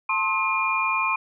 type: tone cluster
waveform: sine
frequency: 888 / 1059 / 1280 / 2415 Hz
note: A5 / C6 / D#6 / D7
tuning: +16 / +21 / +49 / +48 cents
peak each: -30 / -24 / -33 / -24 dBFS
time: 0.09-1.16 s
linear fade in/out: 5 ms
effects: none